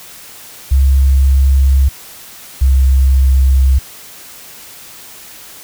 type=tone pair in turn; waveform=sine; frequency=67.5 / 66.3 Hz; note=C#2 / C2; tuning=-45 / +23 cents; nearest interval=unison; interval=32 cents; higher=first; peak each=-6 dBFS; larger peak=neither; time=0.71-1.89 / 2.61-3.79 s; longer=neither; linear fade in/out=10 ms; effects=white hiss -35 dBFS RMS until 5.63 s